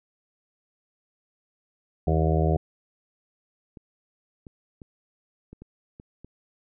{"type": "harmonic tone", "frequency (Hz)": 79.6, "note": "D#2", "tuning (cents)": 40, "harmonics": [1, 2, 4, 5, 6, 7, 8, 9], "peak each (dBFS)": [-23, -24, -32, -29, -33, -33, -32, -31], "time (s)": [2.07, 2.57], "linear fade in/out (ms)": 5}
{"type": "clicks", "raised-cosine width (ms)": 3, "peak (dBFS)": -30, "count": 7, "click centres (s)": [3.772, 4.468, 4.818, 5.53, 5.62, 5.999, 6.246]}
{"effects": []}